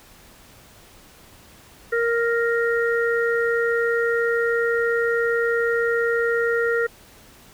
harmonic tone, 466.2 Hz, A#4, in tune, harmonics 1 / 3 / 4, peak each -20 / -25 / -26 dBFS, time 1.92-6.87 s, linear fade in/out 10 ms, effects pink hiss -49 dBFS RMS until 7.53 s

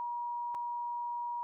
sine tone with dropouts, 956 Hz, A#5, 43 cents sharp, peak -34 dBFS, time 0-1.43 s, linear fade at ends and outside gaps 0 ms, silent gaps 0.545-0.549 s, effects none

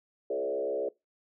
sine tone with frequency modulation, 493.9 Hz, B4, in tune, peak -28 dBFS, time 0.3-0.89 s, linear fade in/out 5 ms, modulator 67.5 Hz, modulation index 1.7, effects noise-tail reverb RT60 0.2 s tail -22 dB re dry

